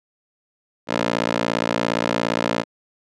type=tone with high-pass filter; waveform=15% pulse; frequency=57.3 Hz; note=A#1; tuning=29 cents flat; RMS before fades=-22 dBFS; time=0.87-2.65 s; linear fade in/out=50 ms; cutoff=340 Hz; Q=1; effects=low-pass 5000 Hz 12 dB/octave